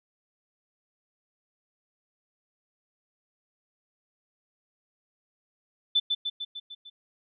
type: tone with echo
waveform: sine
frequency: 3520 Hz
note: A7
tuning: in tune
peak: -19 dBFS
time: 5.95-6 s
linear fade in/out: 10 ms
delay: 150 ms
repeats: 6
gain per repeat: -4 dB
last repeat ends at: 6.9 s
effects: none